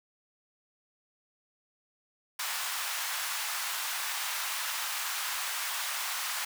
pink high-pass noise, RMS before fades -34 dBFS, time 2.39-6.45 s, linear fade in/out 5 ms, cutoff 940 Hz, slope 24 dB/octave, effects none

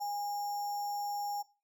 sine tone with sample-and-hold, 819 Hz, G#5, 24 cents flat, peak -33 dBFS, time 0-1.43 s, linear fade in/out 20 ms, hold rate 6300 Hz, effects noise-tail reverb RT60 0.3 s tail -19 dB re dry

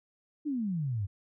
sine exponential sweep, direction down, 311.1 to 92.5 Hz, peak -29 dBFS, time 0.45-1.07 s, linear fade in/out 20 ms, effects none

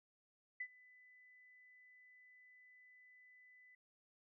sine tone with ADSR envelope, 2000 Hz, B6, 21 cents sharp, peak -39 dBFS, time 0.6-3.75 s, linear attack 7 ms, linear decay 64 ms, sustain -23 dB, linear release 4 ms, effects none

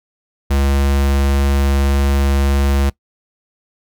square tone, 69.3 Hz, C#2, in tune, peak -13 dBFS, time 0.5-2.9 s, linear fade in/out 10 ms, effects noise-tail reverb RT60 0.1 s tail -21 dB re dry

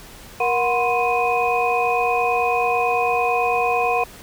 sine tone cluster, 472.7 / 731 / 1011 / 1060 / 2498 Hz, A#4 / F#5 / B5 / C6 / D#7, +24 / -21 / +40 / +22 / +6 cents, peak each -23 / -20 / -27 / -27 / -24 dBFS, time 0.4-4.04 s, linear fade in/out 5 ms, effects pink hiss -42 dBFS RMS until 4.22 s

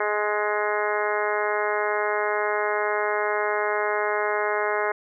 harmonic tone with a mistuned harmonic, 209.4 Hz, G#3, 15 cents sharp, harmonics 2 / 3 / 4 / 5 / 6 / 7 / 8 / 9 / 10, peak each -27 / -29 / -30 / -31 / -32 / -32 / -33 / -34 / -34 dBFS, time 0-4.92 s, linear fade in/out 5 ms, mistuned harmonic 10, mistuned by +15 cents, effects none

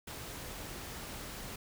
pink noise, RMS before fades -44 dBFS, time 0.07-1.56 s, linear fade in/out 5 ms, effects none

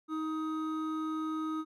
triangle tone pair together, 314.6 / 1256.2 Hz, D#4 / D#6, +19 / +16 cents, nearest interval 2 octaves, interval 2397 cents, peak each -31 / -37 dBFS, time 0.08-1.65 s, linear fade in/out 50 ms, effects none

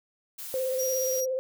blue noise, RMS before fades -39 dBFS, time 0.38-1.21 s, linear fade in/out 10 ms
sine tone with vibrato, 519 Hz, C5, 14 cents flat, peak -26 dBFS, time 0.54-1.39 s, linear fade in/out 0 ms, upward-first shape sine, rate 17 Hz, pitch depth 30 cents each way
sawtooth tone, 5730 Hz, F8, 44 cents sharp, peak -28 dBFS, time 0.78-1.26 s, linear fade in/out 20 ms
effects none

